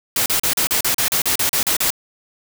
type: noise bursts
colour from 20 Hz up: white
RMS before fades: -18 dBFS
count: 13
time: 0.16-1.904 s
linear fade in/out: 2 ms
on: 100 ms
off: 37 ms
effects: none